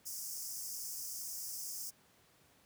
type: high-pass noise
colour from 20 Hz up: pink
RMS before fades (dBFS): -43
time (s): 0.05-1.91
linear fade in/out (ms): 20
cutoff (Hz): 5000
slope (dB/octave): 96
effects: pink hiss -67 dBFS RMS until 2.65 s + high-pass 80 Hz 12 dB/octave